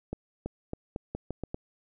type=accelerating click train; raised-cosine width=2 ms; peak=-20 dBFS; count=8; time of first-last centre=0.13-1.544 s; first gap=330 ms; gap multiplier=0.83; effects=none